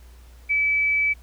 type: tone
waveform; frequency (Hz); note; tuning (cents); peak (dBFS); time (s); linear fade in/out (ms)
sine; 2300; D7; -37; -18; 0.49-1.14; 20
effects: added 60 Hz sine -44 dBFS peak until 1.22 s + pink hiss -56 dBFS RMS until 1.22 s